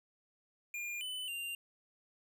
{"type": "tone with pitch steps", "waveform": "square", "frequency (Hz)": [2410, 3010, 2785], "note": ["D7", "F#7", "F7"], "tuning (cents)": [44, 29, -5], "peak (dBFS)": -39, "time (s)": [0.74, 1.55], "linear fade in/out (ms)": 2, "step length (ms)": 270, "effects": []}